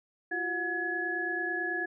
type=tone cluster; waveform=sine; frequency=342.1 / 371.2 / 724 / 1694 Hz; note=F4 / F#4 / F#5 / G#6; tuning=-36 / +6 / -38 / +34 cents; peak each=-37 / -40 / -39 / -31 dBFS; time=0.31-1.86 s; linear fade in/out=10 ms; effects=none